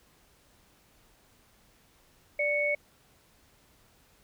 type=tone pair together; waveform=sine; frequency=587.3 / 2217 Hz; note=D5 / C#7; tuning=0 / 0 cents; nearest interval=octave + major seventh; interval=2300 cents; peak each=-29 / -27 dBFS; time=2.39-2.75 s; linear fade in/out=5 ms; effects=pink hiss -63 dBFS RMS until 4.23 s